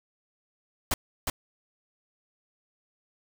pink noise with echo, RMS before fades -26 dBFS, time 0.91-0.94 s, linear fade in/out 2 ms, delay 360 ms, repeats 1, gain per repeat -3 dB, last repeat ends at 1.3 s, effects none

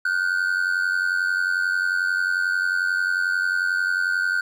triangle ring-modulated tone, 1486 Hz, F#6, 7 cents sharp, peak -15 dBFS, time 0.05-4.41 s, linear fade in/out 5 ms, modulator 45.6 Hz, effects none

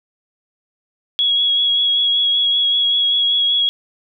sine tone with vibrato, 3332 Hz, G#7, 5 cents sharp, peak -13 dBFS, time 1.19-3.69 s, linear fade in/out 0 ms, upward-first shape sine, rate 5.2 Hz, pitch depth 17 cents each way, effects none

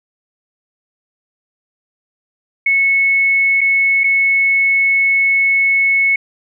sine tone with dropouts, 2200 Hz, C#7, 14 cents flat, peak -10 dBFS, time 2.66-6.16 s, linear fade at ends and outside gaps 5 ms, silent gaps 3.609-3.613 / 4.036-4.04 s, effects none

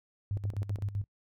sine tone with tremolo, 100.7 Hz, G2, 47 cents sharp, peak -29 dBFS, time 0.31-1.04 s, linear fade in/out 0 ms, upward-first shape square, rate 7.8 Hz, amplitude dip 75%
click train, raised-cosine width 2 ms, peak -31 dBFS, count 6, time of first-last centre 0.37-0.787 s, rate 12 Hz
effects noise-tail reverb RT60 0.1 s tail -24 dB re dry

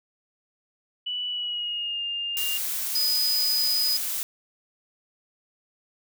sine tone with pitch glide, 2960 to 2810 Hz, F#7 to F7, 0 to +10 cents, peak -27 dBFS, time 1.06-2.58 s, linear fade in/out 10 ms, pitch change -90 cents, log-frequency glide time 1.28-2.03 s
blue noise, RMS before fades -29 dBFS, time 2.37-4.23 s, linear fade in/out 0 ms
triangle tone, 4978 Hz, D#8, in tune, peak -21 dBFS, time 2.95-3.97 s, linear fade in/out 5 ms
effects none

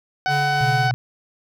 harmonic tone, 750 Hz, F#5, 23 cents sharp, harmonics 1 / 2 / 3 / 4 / 5 / 6 / 7 / 8, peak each -20 / -23 / -31 / -36 / -39 / -35 / -37 / -45 dBFS, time 0.26-0.91 s, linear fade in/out 0 ms
square tone with tremolo, 142.7 Hz, D3, 49 cents flat, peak -23 dBFS, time 0.27-0.91 s, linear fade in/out 50 ms, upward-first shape triangle, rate 3 Hz, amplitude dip 35%
sine tone, 124.9 Hz, B2, 20 cents sharp, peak -21 dBFS, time 0.61-0.94 s, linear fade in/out 0 ms
effects none

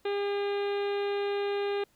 harmonic tone, 403.9 Hz, G#4, 48 cents flat, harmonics 1 / 2 / 3 / 4 / 5 / 6 / 7 / 8 / 9 / 10, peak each -28 / -38 / -44 / -44 / -47 / -45 / -48 / -52 / -48 / -52 dBFS, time 0.05-1.84 s, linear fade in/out 5 ms, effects pink hiss -67 dBFS RMS until 1.95 s

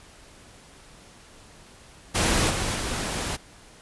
pink noise with level steps, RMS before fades -22 / -27 / -29 dBFS, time 2.14-3.37 s, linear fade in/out 20 ms, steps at 2.49 / 2.74 s, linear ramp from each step 20 ms, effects pink hiss -50 dBFS RMS until 3.81 s + resampled to 24000 Hz

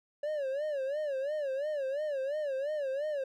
triangle tone with vibrato, 569 Hz, C#5, 45 cents sharp, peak -29 dBFS, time 0.23-3.24 s, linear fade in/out 5 ms, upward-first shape sine, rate 2.9 Hz, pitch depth 140 cents each way, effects none

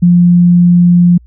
sine tone, 175.3 Hz, F3, 7 cents sharp, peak -3 dBFS, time 0.02-1.18 s, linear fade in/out 10 ms, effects added 60 Hz sine -37 dBFS peak until 1.26 s

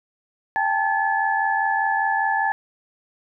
sine tone cluster, 796 / 881 / 1720 Hz, G5 / A5 / A6, +26 / +2 / -40 cents, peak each -23 dBFS, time 0.56-2.52 s, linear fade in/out 0 ms, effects none

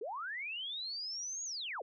sine linear two-way sweep, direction up then down, 376.8 to 6750 to 376.8 Hz, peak -38 dBFS, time 0.01-1.82 s, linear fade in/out 5 ms, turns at 1.44 s, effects none

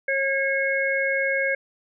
harmonic tone, 544 Hz, C#5, 33 cents flat, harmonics 1 / 3 / 4, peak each -25 / -25 / -25 dBFS, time 0.08-1.55 s, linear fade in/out 5 ms, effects none

